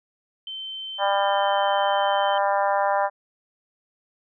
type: tone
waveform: sine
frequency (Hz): 3093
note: G7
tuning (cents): -24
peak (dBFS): -31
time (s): 0.47-2.38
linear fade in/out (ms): 2
type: harmonic tone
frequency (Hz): 199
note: G3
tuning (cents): +26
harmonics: 3 / 4 / 5 / 6 / 7 / 8 / 9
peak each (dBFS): -24 / -23 / -25 / -33 / -33 / -34 / -35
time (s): 0.98-3.1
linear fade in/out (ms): 50
effects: none